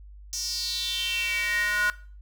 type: tone with high-pass filter sweep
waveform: square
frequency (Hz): 208.2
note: G#3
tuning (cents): +5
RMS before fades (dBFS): -28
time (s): 0.33-1.9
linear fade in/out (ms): 0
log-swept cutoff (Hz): 5900 to 1400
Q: 6.1
effects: noise-tail reverb RT60 0.4 s tail -18 dB re dry + added 50 Hz sine -43 dBFS peak until 2.21 s